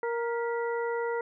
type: harmonic tone with a mistuned harmonic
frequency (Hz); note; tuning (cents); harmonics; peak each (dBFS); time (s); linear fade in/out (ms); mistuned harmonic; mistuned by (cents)
468.2; A#4; +8; 1 / 2 / 3 / 4; -29 / -35 / -39 / -41; 0.03-1.21; 2; 4; +73
effects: none